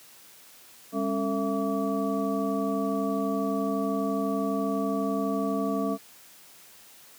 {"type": "tone cluster", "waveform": "sine", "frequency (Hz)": [201.9, 273.9, 447.3, 668, 1146], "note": ["G#3", "C#4", "A4", "E5", "D6"], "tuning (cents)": [-49, -21, 28, 23, -43], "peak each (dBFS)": [-30, -29, -33, -32, -35], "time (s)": [0.92, 5.98], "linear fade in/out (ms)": 50, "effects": ["white hiss -52 dBFS RMS until 7.18 s", "high-pass 100 Hz 12 dB/octave"]}